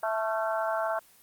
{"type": "harmonic tone with a mistuned harmonic", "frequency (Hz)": 220, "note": "A3", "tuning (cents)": 0, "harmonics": [3, 4, 5, 6, 7], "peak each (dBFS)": [-29, -32, -36, -34, -37], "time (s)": [0.03, 0.99], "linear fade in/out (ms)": 2, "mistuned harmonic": 6, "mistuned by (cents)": 47, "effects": ["white hiss -58 dBFS RMS until 1.22 s", "Opus 24 kbps"]}